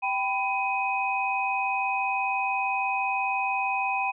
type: tone cluster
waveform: sine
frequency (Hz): 780 / 994 / 2511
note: G5 / B5 / D#7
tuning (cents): -9 / +11 / +15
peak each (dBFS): -28 / -30 / -28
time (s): 0.02-4.12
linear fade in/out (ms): 20
effects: none

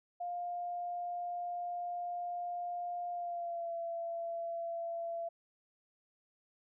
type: tone with pitch glide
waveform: sine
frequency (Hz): 704 to 675.3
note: F5 to E5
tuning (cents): +14 to +42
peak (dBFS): -36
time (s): 0.2-5.29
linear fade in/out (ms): 10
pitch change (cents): -72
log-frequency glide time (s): 3.11-3.73
effects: none

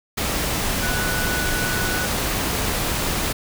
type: tone in noise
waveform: sine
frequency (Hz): 1480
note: F#6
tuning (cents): 0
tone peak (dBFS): -26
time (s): 0.82-2.06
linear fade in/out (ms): 10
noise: pink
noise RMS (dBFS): -23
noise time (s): 0.17-3.33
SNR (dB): -6
effects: none

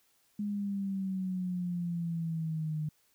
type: exponential sweep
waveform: sine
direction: down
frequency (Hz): 207.7 to 152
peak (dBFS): -31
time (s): 0.39-2.89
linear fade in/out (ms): 5
effects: white hiss -70 dBFS RMS until 3.14 s

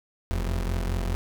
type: tone pair together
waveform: 30% pulse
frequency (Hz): 44.42 / 83.8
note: F1 / E2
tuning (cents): +30 / +29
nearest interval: major seventh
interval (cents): 1099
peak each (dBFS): -23 / -31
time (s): 0.31-1.15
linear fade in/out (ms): 0
effects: none

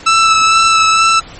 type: tone with vibrato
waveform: sawtooth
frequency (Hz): 1318.5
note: E6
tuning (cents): 0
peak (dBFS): -3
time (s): 0.06-1.2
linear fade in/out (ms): 10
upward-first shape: sine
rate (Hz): 2.2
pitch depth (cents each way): 16
effects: pink hiss -34 dBFS RMS until 1.39 s + MP3 32 kbps

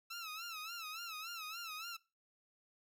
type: tone with vibrato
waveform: 15% pulse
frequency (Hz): 1318.5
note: E6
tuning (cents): 0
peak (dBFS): -37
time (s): 0.1-1.97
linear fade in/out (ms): 10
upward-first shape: sine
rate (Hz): 3.5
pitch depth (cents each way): 110
effects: noise-tail reverb RT60 0.3 s tail -22 dB re dry

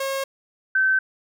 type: tone pair in turn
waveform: sawtooth / sine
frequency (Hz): 542 / 1540.1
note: C#5 / G6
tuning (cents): -39 / -31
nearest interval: octave + tritone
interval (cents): 1808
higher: second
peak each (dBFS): -20 / -16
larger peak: second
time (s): 0-0.24 / 0.75-0.99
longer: neither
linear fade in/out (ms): 5
effects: none

